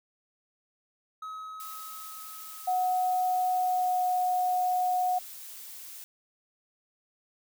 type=tone with exponential decay; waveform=triangle; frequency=1277 Hz; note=D#6; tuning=45 cents sharp; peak=-34 dBFS; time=1.22-5.36 s; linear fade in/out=5 ms; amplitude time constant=900 ms
type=noise; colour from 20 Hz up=blue; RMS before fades=-44 dBFS; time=1.6-6.04 s; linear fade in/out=0 ms
type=tone with pitch glide; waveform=sine; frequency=735 to 729.9 Hz; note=F#5 to F#5; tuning=-12 to -24 cents; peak=-24 dBFS; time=2.67-5.19 s; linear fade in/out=10 ms; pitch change=-12 cents; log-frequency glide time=3.52-4.06 s
effects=none